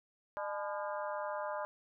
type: harmonic tone with a mistuned harmonic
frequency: 202 Hz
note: G#3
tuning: 48 cents flat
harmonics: 3 / 4 / 5 / 6 / 7 / 8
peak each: -39 / -43 / -42 / -46 / -48 / -50 dBFS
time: 0.37-1.65 s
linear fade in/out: 0 ms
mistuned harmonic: 4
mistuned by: +98 cents
effects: none